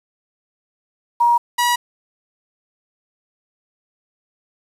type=tone pair in turn; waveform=sine / sawtooth; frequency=949 / 966.1 Hz; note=A#5 / B5; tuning=+31 / -38 cents; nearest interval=unison; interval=31 cents; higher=second; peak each=-11 dBFS; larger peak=neither; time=1.2-1.38 / 1.58-1.76 s; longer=neither; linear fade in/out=10 ms; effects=resampled to 32000 Hz + 7-bit